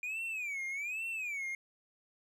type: tone with vibrato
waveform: triangle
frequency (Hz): 2399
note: D7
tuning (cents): +36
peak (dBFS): -34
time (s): 0.03-1.55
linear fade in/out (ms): 2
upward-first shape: sine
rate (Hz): 1.2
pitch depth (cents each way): 210
effects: none